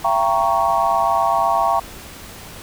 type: chord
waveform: sine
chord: E diminished seventh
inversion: none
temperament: equal with one note detuned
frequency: 676.2 / 784 / 932.3 / 1108.7 Hz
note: E5 / G5 / Bb5 / Db6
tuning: +44 / 0 / 0 / 0 cents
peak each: -20 dBFS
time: 0.04-1.8 s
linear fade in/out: 10 ms
effects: pink hiss -37 dBFS RMS until 2.62 s